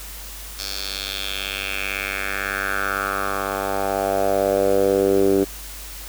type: tone with band-pass filter sweep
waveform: 10% pulse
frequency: 98 Hz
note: G2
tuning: in tune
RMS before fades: -22 dBFS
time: 0.58-5.45 s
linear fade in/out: 20 ms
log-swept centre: 5000 to 350 Hz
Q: 3.2
effects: added 50 Hz sine -37 dBFS peak until 6.08 s + white hiss -37 dBFS RMS until 6.08 s